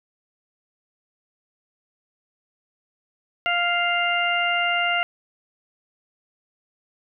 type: harmonic tone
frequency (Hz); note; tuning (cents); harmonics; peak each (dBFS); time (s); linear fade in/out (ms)
698.5; F5; 0; 1 / 2 / 3 / 4; -25 / -25 / -25 / -25; 3.46-5.03; 0
effects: none